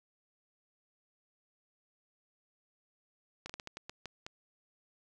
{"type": "slowing click train", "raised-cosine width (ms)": 0.2, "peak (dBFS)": -25, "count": 9, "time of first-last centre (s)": [3.46, 4.265], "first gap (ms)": 35, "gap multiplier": 1.29, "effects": []}